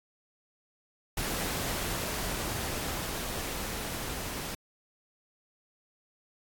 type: noise with level ramp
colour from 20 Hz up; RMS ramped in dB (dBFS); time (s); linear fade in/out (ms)
pink; -32 to -37; 1.17-4.55; 5
effects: AAC 64 kbps